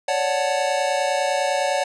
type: chord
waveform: square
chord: D major seventh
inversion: third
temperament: equal with one note detuned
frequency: 554.4 / 584.3 / 740 / 880 Hz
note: C#5 / D5 / F#5 / A5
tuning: 0 / -9 / 0 / 0 cents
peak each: -25 / -26 / -25 / -29 dBFS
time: 0.08-1.84 s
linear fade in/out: 5 ms
effects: resampled to 22050 Hz